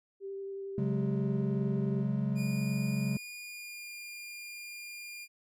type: tone with vibrato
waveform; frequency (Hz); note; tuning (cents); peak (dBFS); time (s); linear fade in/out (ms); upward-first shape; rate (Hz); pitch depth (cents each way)
sine; 392; G4; 0; -37; 0.2-2.05; 50; sine; 11; 10
type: chord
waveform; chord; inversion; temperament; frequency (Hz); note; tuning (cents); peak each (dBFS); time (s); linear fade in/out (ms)
triangle; C# suspended fourth; none; equal with one note detuned; 137 / 185 / 207.7; C#3 / F#3 / G#3; -20 / 0 / 0; -30 / -33 / -31; 0.78-3.17; 2
type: tone with pitch glide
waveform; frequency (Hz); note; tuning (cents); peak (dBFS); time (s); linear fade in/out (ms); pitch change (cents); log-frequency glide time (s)
sawtooth; 2437 to 2409; D#7 to D7; -37 to +43; -39; 2.35-5.28; 50; -20; 3.39-3.91
effects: none